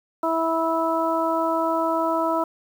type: harmonic tone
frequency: 327 Hz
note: E4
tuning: 14 cents flat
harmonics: 1 / 2 / 3 / 4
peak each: -26 / -24 / -25 / -27 dBFS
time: 0.23-2.44 s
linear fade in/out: 5 ms
effects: 8-bit